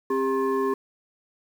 sine tone with frequency modulation, 400 Hz, G4, 35 cents sharp, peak -21 dBFS, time 0.1-0.74 s, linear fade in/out 5 ms, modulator 667 Hz, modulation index 0.95, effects 8-bit

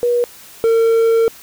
sine / triangle tone pair in turn, 482.2 / 455.4 Hz, B4 / A#4, -41 / -40 cents, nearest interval minor second, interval 99 cents, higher first, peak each -12 / -8 dBFS, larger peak second, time 0.03-0.24 / 0.64-1.28 s, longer second, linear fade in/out 0 ms, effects white hiss -40 dBFS RMS until 1.42 s

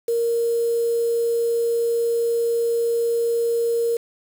sine tone with quantisation, 466.2 Hz, A#4, in tune, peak -18 dBFS, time 0.08-3.97 s, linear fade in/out 5 ms, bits 6, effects none

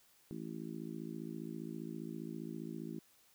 harmonic tone, 55 Hz, A1, in tune, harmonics 3 / 4 / 5 / 6 / 7, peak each -47 / -46 / -49 / -47 / -53 dBFS, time 0.31-2.99 s, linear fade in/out 0 ms, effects white hiss -68 dBFS RMS until 3.34 s

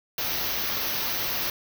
white band-stop noise, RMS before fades -28 dBFS, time 0.18-1.5 s, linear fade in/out 2 ms, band 6200 to 12000 Hz, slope 96 dB/octave, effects none

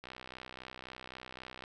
click train, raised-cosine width 0.3 ms, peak -29 dBFS, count 103, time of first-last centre 0.04-1.639 s, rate 63.8 Hz, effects none

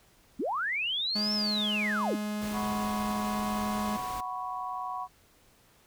sine linear two-way sweep, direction up then down, 191.8 to 5380 to 191.8 Hz, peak -28 dBFS, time 0.39-2.16 s, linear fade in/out 10 ms, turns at 1.33 s
45% pulse tone, 210 Hz, G#3, 19 cents sharp, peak -31 dBFS, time 1.15-3.97 s, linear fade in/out 10 ms
pink noise, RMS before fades -42 dBFS, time 2.41-4.21 s, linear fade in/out 10 ms
sine chord, F# suspended fourth, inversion none, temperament equal, 740 / 987.8 / 1108.7 Hz, F#5 / B5 / C#6, 0 / 0 / 0 cents, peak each -37 dBFS, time 2.52-5.08 s, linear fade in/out 50 ms
effects pink hiss -62 dBFS RMS until 5.86 s

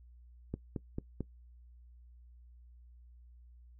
click train, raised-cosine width 3 ms, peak -23 dBFS, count 4, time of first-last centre 0.54-1.207 s, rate 4.5 Hz, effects noise-tail reverb RT60 0.1 s tail -20 dB re dry + added 60 Hz sine -54 dBFS peak until 3.79 s

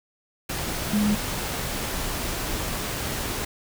sine tone in noise, 208.9 Hz, G#3, 10 cents sharp, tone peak -19 dBFS, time 0.93-1.15 s, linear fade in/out 5 ms, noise pink, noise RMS -29 dBFS, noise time 0.49-3.45 s, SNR +7 dB, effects none

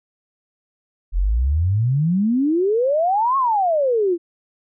sine exponential two-way sweep, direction up then down, 40.73 to 1108.7 to 329.1 Hz, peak -15 dBFS, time 1.12-4.18 s, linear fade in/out 50 ms, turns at 3.37 s, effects none

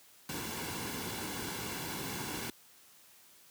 pink noise with comb filter, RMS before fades -39 dBFS, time 0.29-2.5 s, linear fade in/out 2 ms, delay 1.6 ms, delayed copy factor -0.55, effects white hiss -60 dBFS RMS until 3.5 s + high-pass 80 Hz 12 dB/octave

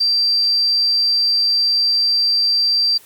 sine tone, 4699 Hz, D8, in tune, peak -13 dBFS, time 0-2.98 s, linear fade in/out 10 ms, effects white hiss -45 dBFS RMS until 3.05 s + Opus 24 kbps

